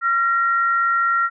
sine tone pair together, 1372.3 / 1876 Hz, F6 / A#6, -31 / +11 cents, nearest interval perfect fourth, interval 542 cents, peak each -16 / -24 dBFS, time 0.01-1.3 s, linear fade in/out 50 ms, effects none

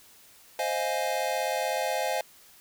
square chord, F minor seventh, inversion second, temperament equal, 523.3 / 622.3 / 698.5 / 830.6 Hz, C5 / Eb5 / F5 / Ab5, 0 / 0 / 0 / 0 cents, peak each -33 dBFS, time 0.59-2.21 s, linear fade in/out 2 ms, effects white hiss -55 dBFS RMS until 2.6 s

